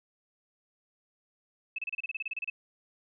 sine tone bursts, 2608 Hz, E7, 19 cents flat, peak -31 dBFS, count 14, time 1.76-2.5 s, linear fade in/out 5 ms, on 25 ms, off 30 ms, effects none

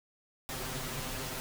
pink noise with comb filter, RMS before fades -38 dBFS, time 0.49-1.4 s, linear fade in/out 0 ms, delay 7.7 ms, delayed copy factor +0.9, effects none

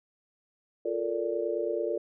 sine chord, Bb major seventh, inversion second, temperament just, 349.6 / 437 / 466.2 / 582.7 Hz, F4 / A4 / Bb4 / D5, +2 / -12 / 0 / -14 cents, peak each -33 dBFS, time 0.85-1.98 s, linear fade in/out 5 ms, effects none

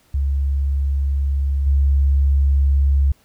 sine tone with level steps, 69.3 Hz, C#2, in tune, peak -16 / -12 dBFS, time 0.14-3.12 s, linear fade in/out 5 ms, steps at 1.66 s, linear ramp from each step 10 ms, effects pink hiss -57 dBFS RMS until 3.24 s

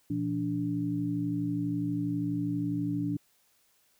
sine tone cluster, 120.1 / 172.4 / 290.3 Hz, B2 / F3 / D4, -48 / -22 / -20 cents, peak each -35 / -34 / -30 dBFS, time 0.1-3.17 s, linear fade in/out 5 ms, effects white hiss -68 dBFS RMS until 3.99 s

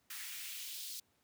white noise with high-pass filter sweep, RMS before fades -45 dBFS, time 0.1-1 s, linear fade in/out 5 ms, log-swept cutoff 1600 to 4300 Hz, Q 1.7, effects pink hiss -75 dBFS RMS until 1.23 s + high-pass 80 Hz 12 dB/octave

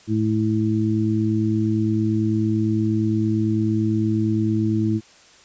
harmonic tone, 108.8 Hz, A2, 19 cents flat, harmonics 1 / 2 / 3, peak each -22 / -22 / -22 dBFS, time 0.07-5.01 s, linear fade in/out 50 ms, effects white hiss -50 dBFS RMS until 5.44 s + resampled to 16000 Hz

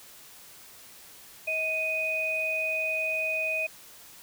sine tone pair together, 636.6 / 2491 Hz, D#5 / D#7, +39 / +1 cents, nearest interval 2 octaves, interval 2362 cents, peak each -33 / -27 dBFS, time 1.47-3.67 s, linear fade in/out 10 ms, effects white hiss -50 dBFS RMS until 4.22 s

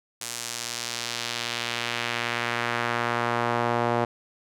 sawtooth tone with band-pass filter sweep, 118.7 Hz, A#2, 32 cents sharp, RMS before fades -28 dBFS, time 0.21-4.05 s, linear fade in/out 5 ms, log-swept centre 8100 to 740 Hz, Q 1.1, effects none

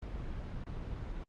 brown noise with dropouts, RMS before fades -40 dBFS, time 0.02-1.24 s, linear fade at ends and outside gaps 5 ms, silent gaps 0.641-0.664 s, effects low-pass 4000 Hz 12 dB/octave + Opus 24 kbps

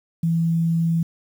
sine tone, 165.8 Hz, E3, 10 cents sharp, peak -17 dBFS, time 0.23-1.03 s, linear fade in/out 5 ms, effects 8-bit

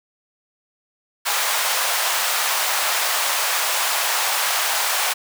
pink high-pass noise, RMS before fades -21 dBFS, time 1.25-5.14 s, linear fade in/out 20 ms, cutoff 710 Hz, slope 24 dB/octave, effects none

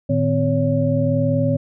sine tone cluster, 111.5 / 152.3 / 257.1 / 561 Hz, A2 / D#3 / C4 / C#5, +23 / -37 / -30 / +21 cents, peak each -21 dBFS, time 0.09-1.57 s, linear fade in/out 10 ms, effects none

